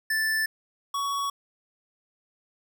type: tone pair in turn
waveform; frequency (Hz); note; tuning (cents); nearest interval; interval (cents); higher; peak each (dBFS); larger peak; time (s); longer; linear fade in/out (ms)
square; 1760 / 1121; A6 / C#6; 0 / +19; minor sixth; 781; first; -24 / -27; first; 0.1-0.46 / 0.94-1.3; neither; 5
effects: none